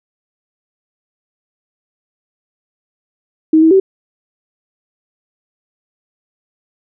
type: tone with pitch steps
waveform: sine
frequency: 315.9 / 321.7 / 383.9 Hz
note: D#4 / E4 / G4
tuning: +26 / -42 / -36 cents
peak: -5 dBFS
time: 3.53-3.8 s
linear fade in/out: 5 ms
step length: 90 ms
effects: none